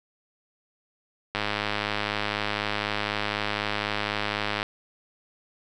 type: click train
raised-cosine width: 0.3 ms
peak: -10 dBFS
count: 342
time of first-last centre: 1.35-4.629 s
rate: 104 Hz
effects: none